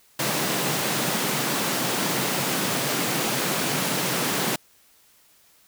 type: high-pass noise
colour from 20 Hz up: pink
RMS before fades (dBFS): -25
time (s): 0.19-4.56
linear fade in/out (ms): 5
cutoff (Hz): 130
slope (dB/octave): 48
effects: white hiss -58 dBFS RMS until 5.67 s